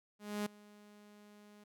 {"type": "tone with ADSR envelope", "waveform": "sawtooth", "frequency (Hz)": 207.7, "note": "G#3", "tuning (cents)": 0, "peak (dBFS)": -30, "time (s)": [0.19, 1.64], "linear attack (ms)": 270, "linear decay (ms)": 7, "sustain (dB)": -23, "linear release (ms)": 6, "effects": []}